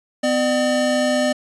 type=tone pair together; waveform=square; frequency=252.6 / 600.8 Hz; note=B3 / D5; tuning=+39 / +39 cents; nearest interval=octave + minor third; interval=1500 cents; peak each=-21 / -19 dBFS; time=0.23-1.33 s; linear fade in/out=10 ms; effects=resampled to 22050 Hz